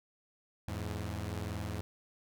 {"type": "tone pair together", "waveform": "sawtooth", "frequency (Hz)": [84, 105.54], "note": ["E2", "G#2"], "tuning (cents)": [33, 28], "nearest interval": "major third", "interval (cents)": 395, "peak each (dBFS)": [-35, -35], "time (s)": [0.68, 1.81], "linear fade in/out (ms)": 0, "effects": []}